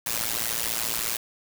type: noise with amplitude modulation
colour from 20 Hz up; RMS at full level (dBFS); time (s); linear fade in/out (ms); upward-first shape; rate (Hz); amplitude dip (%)
white; -24; 0.06-1.17; 5; sine; 114; 95
effects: none